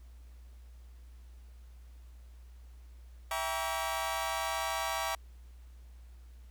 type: chord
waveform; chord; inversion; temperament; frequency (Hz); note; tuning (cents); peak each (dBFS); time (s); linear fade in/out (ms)
sawtooth; E diminished seventh; none; just; 659.3 / 791.1 / 949.3 / 1139.2; E5 / G5 / Bb5 / Db6; 0 / +16 / +31 / +47; -34; 3.31-5.15; 2
effects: added 60 Hz sine -49 dBFS peak until 6.5 s + pink hiss -68 dBFS RMS until 6.5 s